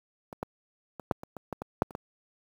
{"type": "clicks", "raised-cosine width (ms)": 1, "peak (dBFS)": [-26, -17, -25, -10, -26, -25, -19, -20, -8, -30, -19], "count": 11, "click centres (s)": [0.328, 0.429, 0.997, 1.112, 1.234, 1.367, 1.527, 1.619, 1.821, 1.908, 1.951], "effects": ["high-pass 80 Hz 12 dB/octave", "8-bit"]}